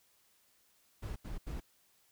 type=noise bursts; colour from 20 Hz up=brown; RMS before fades=-40 dBFS; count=3; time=1.02-1.604 s; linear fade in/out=10 ms; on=140 ms; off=82 ms; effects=white hiss -70 dBFS RMS until 2.11 s